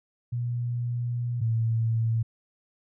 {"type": "tone pair in turn", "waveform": "sine", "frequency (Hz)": [120.5, 113.61], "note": ["B2", "A#2"], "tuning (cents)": [-42, -44], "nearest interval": "minor second", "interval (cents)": 102, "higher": "first", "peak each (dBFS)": [-26, -22], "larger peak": "second", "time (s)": [[0.32, 1.41], [1.41, 2.23]], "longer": "first", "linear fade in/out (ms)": 10, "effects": []}